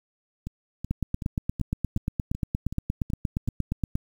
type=two click trains; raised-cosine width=5 ms; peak=-20 / -13 dBFS; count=9 / 27; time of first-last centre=0.47-3.478 / 0.91-3.954 s; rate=2.66 / 8.54 Hz; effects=8-bit